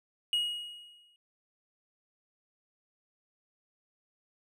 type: tone with exponential decay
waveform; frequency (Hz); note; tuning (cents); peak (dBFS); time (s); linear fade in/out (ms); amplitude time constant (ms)
triangle; 2889; F#7; -42; -23; 0.33-1.16; 1; 180
effects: none